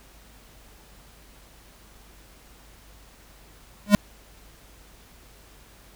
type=tone with exponential growth; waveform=square; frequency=205.4 Hz; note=G#3; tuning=19 cents flat; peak=-8 dBFS; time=3.86-3.95 s; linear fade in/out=0 ms; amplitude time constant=18 ms; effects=added 50 Hz sine -53 dBFS peak until 5.95 s + pink hiss -53 dBFS RMS until 5.95 s